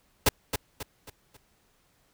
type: noise with echo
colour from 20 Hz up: pink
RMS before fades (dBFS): -20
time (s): 0.26-0.29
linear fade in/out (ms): 5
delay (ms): 270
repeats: 4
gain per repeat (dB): -8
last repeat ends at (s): 1.37
effects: pink hiss -67 dBFS RMS until 2.13 s